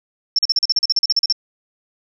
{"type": "tone bursts", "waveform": "sine", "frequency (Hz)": 5400, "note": "E8", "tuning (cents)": 41, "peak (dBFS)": -12, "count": 15, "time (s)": [0.36, 1.325], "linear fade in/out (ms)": 2, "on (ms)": 27, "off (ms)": 40, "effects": []}